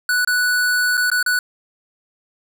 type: tone with dropouts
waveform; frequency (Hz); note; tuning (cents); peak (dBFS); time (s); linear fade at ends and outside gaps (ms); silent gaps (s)
square; 1480; F#6; 0; -16; 0.09-1.39; 2; 0.248-0.274 / 0.971-0.976 / 1.101-1.116 / 1.228-1.262
effects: none